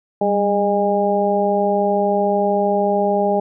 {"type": "harmonic tone with a mistuned harmonic", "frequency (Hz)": 203.7, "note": "G#3", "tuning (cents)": -33, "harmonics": [1, 2, 3, 4], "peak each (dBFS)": [-22, -20, -19, -20], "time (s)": [0.21, 3.4], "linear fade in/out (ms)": 5, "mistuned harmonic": 1, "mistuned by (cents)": -49, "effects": []}